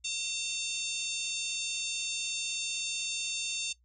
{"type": "harmonic tone with a mistuned harmonic", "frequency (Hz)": 904, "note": "A5", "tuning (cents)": 47, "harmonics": [3, 4, 5, 6, 7, 8, 9, 10], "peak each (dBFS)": [-38, -37, -43, -45, -40, -41, -45, -49], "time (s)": [0.04, 3.73], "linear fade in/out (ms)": 10, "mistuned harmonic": 8, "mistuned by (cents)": -22, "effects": ["noise-tail reverb RT60 0.1 s tail -18 dB re dry", "added 60 Hz sine -64 dBFS peak until 3.84 s"]}